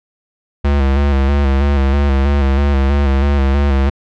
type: tone with vibrato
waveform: square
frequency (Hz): 69.4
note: C#2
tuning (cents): +3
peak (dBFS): -11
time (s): 0.64-3.9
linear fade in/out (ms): 10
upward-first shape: square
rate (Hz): 3.1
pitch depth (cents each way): 43
effects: low-pass 3000 Hz 12 dB/octave